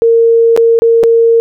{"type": "tone with dropouts", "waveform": "sine", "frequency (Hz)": 460, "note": "A#4", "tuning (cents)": -23, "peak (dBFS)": -4, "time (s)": [0.02, 1.4], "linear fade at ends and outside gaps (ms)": 0, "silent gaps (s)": [[0.564, 0.575], [0.79, 0.82], [1.032, 1.037]], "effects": []}